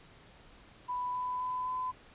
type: tone with pitch steps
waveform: sine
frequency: 992 / 998.9 / 1005.8 / 1012.8 Hz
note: B5 / B5 / B5 / B5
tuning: +7 / +19 / +31 / +43 cents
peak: -32 dBFS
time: 0.88-1.92 s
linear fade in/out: 20 ms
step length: 260 ms
effects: pink hiss -57 dBFS RMS until 2.14 s + resampled to 8000 Hz